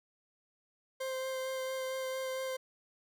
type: tone with vibrato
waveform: 40% pulse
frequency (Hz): 523.3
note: C5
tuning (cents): 0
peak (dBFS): -34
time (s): 1-2.57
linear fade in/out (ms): 10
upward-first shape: sine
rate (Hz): 4.4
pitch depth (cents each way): 11
effects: none